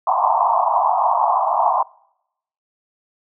white band-pass noise, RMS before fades -17 dBFS, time 0.07-1.83 s, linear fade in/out 5 ms, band 660 to 1100 Hz, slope 96 dB/octave, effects noise-tail reverb RT60 0.8 s tail -25 dB re dry

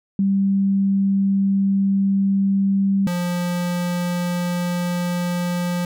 sine / square tone pair in turn, 196 / 176.17 Hz, G3 / F3, 0 / +15 cents, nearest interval major second, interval 185 cents, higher first, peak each -15 / -21 dBFS, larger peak first, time 0.19-3.07 / 3.07-5.85 s, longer first, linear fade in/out 2 ms, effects none

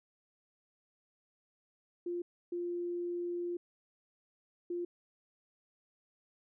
sine tone bursts at uneven times, 349.2 Hz, F4, in tune, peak -34 dBFS, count 3, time 2.06-2.22 / 2.52-3.57 / 4.7-4.85 s, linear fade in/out 5 ms, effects none

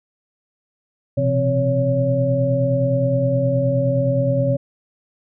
sine tone cluster, 119.2 / 128.8 / 169 / 263.2 / 561 Hz, A#2 / C3 / E3 / C4 / C#5, +39 / -27 / +43 / +10 / +21 cents, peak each -28 / -19 / -28 / -25 / -19 dBFS, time 1.17-4.57 s, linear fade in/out 10 ms, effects none

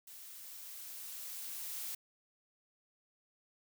blue noise with level ramp, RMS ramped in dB -52 to -41 dBFS, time 0.07-1.95 s, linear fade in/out 5 ms, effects none

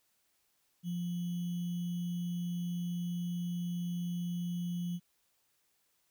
sine tone with sample-and-hold, 174.61 Hz, F3, in tune, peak -33 dBFS, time 0.83-5 s, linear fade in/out 50 ms, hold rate 3150 Hz, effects white hiss -75 dBFS RMS until 6.1 s

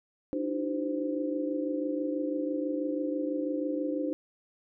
sine tone cluster, 296 / 322.1 / 377.2 / 517 Hz, D4 / E4 / F#4 / C5, +14 / -40 / +33 / -21 cents, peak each -31 / -36 / -39 / -34 dBFS, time 0.33-4.13 s, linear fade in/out 0 ms, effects none

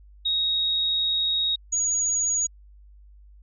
sine tone pair in turn, 3769 / 6743 Hz, A#7 / G#8, +18 / +25 cents, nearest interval minor seventh, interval 1007 cents, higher second, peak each -21 dBFS, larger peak neither, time 0.25-1.56 / 1.72-2.47 s, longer first, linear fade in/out 10 ms, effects added 50 Hz sine -47 dBFS peak until 3.42 s

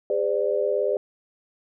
sine tone cluster, 405.8 / 513 / 591 Hz, G#4 / C5 / D5, -40 / -34 / +11 cents, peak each -25 dBFS, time 0.1-0.97 s, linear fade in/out 2 ms, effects none

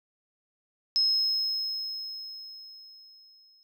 triangle tone with exponential decay, 5160 Hz, E8, 38 cents flat, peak -17 dBFS, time 0.96-3.63 s, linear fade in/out 0 ms, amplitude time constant 580 ms, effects tanh soft clip ceiling -19 dBFS

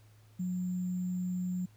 sine tone with sample-and-hold, 181.1 Hz, F#3, 37 cents flat, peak -31 dBFS, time 0.39-1.66 s, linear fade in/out 10 ms, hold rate 7350 Hz, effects added 107 Hz sine -57 dBFS peak until 1.76 s + pink hiss -67 dBFS RMS until 1.76 s

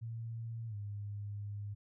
sine tone with pitch glide, 114.4 to 102.51 Hz, A#2 to G#2, -32 to -22 cents, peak -39 dBFS, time 0.01-1.75 s, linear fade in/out 20 ms, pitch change -190 cents, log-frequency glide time 0.68-0.75 s, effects none

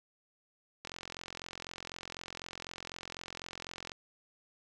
click train, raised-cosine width 0.2 ms, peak -24 dBFS, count 136, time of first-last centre 0.85-3.918 s, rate 44 Hz, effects none

